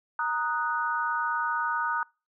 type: chord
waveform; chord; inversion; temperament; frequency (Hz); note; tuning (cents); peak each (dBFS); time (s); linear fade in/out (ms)
sine; D# minor; second; equal; 932.3 / 1244.5 / 1480; A#5 / D#6 / F#6; 0 / 0 / 0; -30; 0.19-2.03; 2
effects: noise-tail reverb RT60 0.3 s tail -26 dB re dry